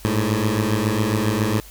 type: beating tone pair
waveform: 15% pulse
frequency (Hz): 103.83 / 111.13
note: G#2 / A2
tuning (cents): 0 / +18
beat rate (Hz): 7.3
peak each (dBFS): -15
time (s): 0.05-1.6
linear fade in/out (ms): 0
effects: added 50 Hz sine -42 dBFS peak until 1.7 s + white hiss -45 dBFS RMS until 1.7 s